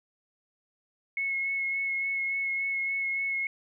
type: tone with vibrato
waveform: sine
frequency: 2183 Hz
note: C#7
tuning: 27 cents flat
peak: -27 dBFS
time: 1.17-3.47 s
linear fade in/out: 2 ms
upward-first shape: sine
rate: 3.5 Hz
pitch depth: 15 cents each way
effects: none